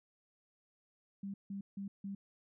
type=tone bursts; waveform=sine; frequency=197.8 Hz; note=G3; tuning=16 cents sharp; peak=-39 dBFS; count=4; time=1.23-2.15 s; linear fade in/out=5 ms; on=110 ms; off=160 ms; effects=none